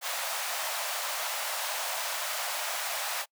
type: high-pass noise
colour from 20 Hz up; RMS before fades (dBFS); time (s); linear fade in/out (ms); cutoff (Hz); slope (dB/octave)
pink; -33; 0.01-3.26; 50; 590; 48
effects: noise-tail reverb RT60 0.1 s tail -26 dB re dry